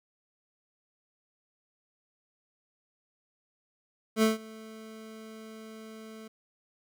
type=tone with ADSR envelope; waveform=25% pulse; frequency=220 Hz; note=A3; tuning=in tune; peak=-16 dBFS; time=4.16-6.28 s; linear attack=66 ms; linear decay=150 ms; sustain=-24 dB; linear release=7 ms; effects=none